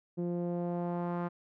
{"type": "tone with low-pass filter sweep", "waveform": "sawtooth", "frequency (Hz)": 174.2, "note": "F3", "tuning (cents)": -4, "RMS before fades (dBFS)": -34, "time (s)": [0.17, 1.29], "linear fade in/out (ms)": 20, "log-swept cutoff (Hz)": [390, 1200], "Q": 1.7, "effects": []}